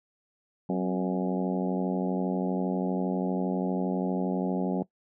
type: harmonic tone with a mistuned harmonic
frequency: 92.5 Hz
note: F#2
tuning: in tune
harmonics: 2 / 3 / 4 / 5 / 6 / 7 / 8 / 9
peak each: -28 / -32 / -34 / -36 / -38 / -39 / -40 / -41 dBFS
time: 0.69-4.83 s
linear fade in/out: 5 ms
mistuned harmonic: 3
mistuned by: -63 cents
effects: noise-tail reverb RT60 0.1 s tail -20 dB re dry